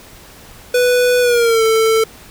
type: tone with pitch glide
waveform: square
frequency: 493.9 to 445.1 Hz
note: B4 to A4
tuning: 0 to +20 cents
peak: -11 dBFS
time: 0.74-2.04 s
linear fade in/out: 5 ms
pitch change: -180 cents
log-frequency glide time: 1.21-1.63 s
effects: pink hiss -40 dBFS RMS until 2.3 s